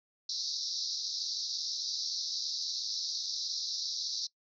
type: band-pass noise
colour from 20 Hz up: white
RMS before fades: -36 dBFS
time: 0.29-4.27 s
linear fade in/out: 5 ms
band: 3900 to 5800 Hz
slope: 96 dB/octave
effects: noise-tail reverb RT60 0.1 s tail -21 dB re dry